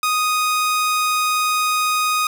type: tone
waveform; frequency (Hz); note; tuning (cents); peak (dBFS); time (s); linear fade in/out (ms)
sawtooth; 1244.5; D#6; 0; -13; 0.03-2.27; 2
effects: none